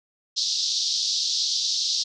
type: band-pass noise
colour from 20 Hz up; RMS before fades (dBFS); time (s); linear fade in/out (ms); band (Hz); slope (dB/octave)
white; -25; 0.36-2.04; 20; 3700 to 5700; 48
effects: none